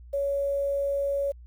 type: tone with quantisation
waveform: sine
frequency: 560 Hz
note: C#5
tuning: 18 cents sharp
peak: -24 dBFS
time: 0.13-1.32 s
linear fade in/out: 10 ms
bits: 9
effects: added 60 Hz sine -44 dBFS peak until 1.46 s